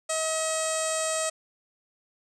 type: tone with low-pass filter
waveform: sawtooth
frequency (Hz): 638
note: D#5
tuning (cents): +43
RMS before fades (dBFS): -28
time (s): 0.09-1.3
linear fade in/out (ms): 10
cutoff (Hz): 8000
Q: 8.9
effects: none